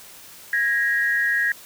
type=tone pair together; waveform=sine; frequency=1647 / 1887.2 Hz; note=G#6 / A#6; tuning=-15 / +21 cents; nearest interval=major second; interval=236 cents; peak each=-21 dBFS; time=0.53-1.52 s; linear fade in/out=2 ms; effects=white hiss -44 dBFS RMS until 1.65 s